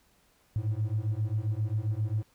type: beating tone pair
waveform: triangle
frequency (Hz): 103.83 / 111.33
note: G#2 / A2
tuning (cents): 0 / +21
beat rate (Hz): 7.5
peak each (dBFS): -27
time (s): 0.56-2.23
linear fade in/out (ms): 0
effects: tanh soft clip ceiling -22 dBFS + pink hiss -66 dBFS RMS until 2.34 s